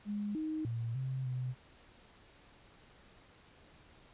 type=tone with pitch steps; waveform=sine; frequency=206.4 / 312.3 / 115.7 / 131.4 / 126.9 Hz; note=G#3 / D#4 / A#2 / C3 / B2; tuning=-10 / +7 / -13 / +8 / +47 cents; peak=-34 dBFS; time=0.05-1.55 s; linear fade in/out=50 ms; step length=300 ms; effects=pink hiss -61 dBFS RMS until 4.13 s + resampled to 8000 Hz